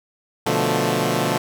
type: chord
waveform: 10% pulse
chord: B half-diminished seventh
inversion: none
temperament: equal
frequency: 123.47 / 146.83 / 174.61 / 220 Hz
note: B2 / D3 / F3 / A3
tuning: 0 / 0 / 0 / 0 cents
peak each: -16 dBFS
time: 0.46-1.38 s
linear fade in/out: 5 ms
effects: none